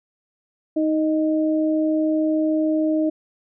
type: tone pair together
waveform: sine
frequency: 312.9 / 620.4 Hz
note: D#4 / D#5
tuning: +10 / -5 cents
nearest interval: octave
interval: 1185 cents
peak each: -18 / -24 dBFS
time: 0.76-3.1 s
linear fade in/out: 10 ms
effects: none